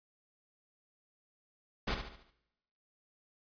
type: noise with echo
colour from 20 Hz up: pink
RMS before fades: -33 dBFS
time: 1.87-1.95 s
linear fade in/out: 10 ms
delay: 72 ms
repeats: 5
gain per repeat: -7 dB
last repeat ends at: 2.31 s
effects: noise-tail reverb RT60 0.9 s tail -19 dB re dry + resampled to 11025 Hz